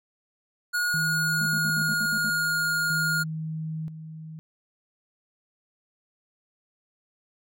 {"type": "tone with pitch glide", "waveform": "square", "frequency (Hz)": [1444, 1423.3], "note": ["F#6", "F6"], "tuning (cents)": [-43, 32], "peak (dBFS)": -24, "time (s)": [0.73, 3.24], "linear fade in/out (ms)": 20, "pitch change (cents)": -25, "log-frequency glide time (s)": [0.86, 2.7]}
{"type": "tone with tremolo", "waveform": "sine", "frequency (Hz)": 158.3, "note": "D#3", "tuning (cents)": 30, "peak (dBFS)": -29, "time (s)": [0.94, 4.39], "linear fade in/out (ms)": 0, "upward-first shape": "square", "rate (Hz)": 0.51, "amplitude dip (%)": 60}
{"type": "tone bursts", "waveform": "triangle", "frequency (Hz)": 215.8, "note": "A3", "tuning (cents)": -33, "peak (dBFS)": -30, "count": 8, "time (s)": [1.41, 2.296], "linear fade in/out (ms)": 0, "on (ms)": 53, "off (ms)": 66}
{"effects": []}